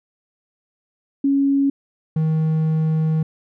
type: tone pair in turn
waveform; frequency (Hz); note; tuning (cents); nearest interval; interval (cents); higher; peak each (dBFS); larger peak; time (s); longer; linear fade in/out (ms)
sine / triangle; 277.2 / 158.06; C#4 / D#3; 0 / +28; minor seventh; 972; first; -14; neither; 1.24-1.7 / 2.16-3.23; second; 5
effects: none